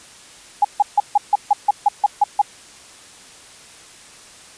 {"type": "tone bursts", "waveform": "sine", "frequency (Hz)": 822, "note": "G#5", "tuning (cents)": -18, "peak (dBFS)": -9, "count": 11, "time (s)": [0.62, 2.417], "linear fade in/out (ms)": 5, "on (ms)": 27, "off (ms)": 150, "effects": ["white hiss -43 dBFS RMS until 4.57 s", "resampled to 22050 Hz"]}